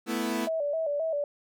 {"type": "chord", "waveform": "sawtooth", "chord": "A suspended second", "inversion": "none", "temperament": "equal", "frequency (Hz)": [220, 246.9, 329.6], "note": ["A3", "B3", "E4"], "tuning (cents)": [0, 0, 0], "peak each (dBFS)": -28, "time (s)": [0.06, 0.49], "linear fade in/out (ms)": 50}
{"type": "tone with vibrato", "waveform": "sine", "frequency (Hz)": 612, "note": "D#5", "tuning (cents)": -29, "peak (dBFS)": -26, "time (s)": [0.47, 1.24], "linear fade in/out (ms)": 2, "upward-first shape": "square", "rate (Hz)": 3.8, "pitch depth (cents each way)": 96}
{"effects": []}